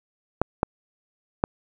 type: clicks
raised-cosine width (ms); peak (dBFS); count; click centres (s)
1; -5; 3; 0.416 / 0.631 / 1.439
effects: none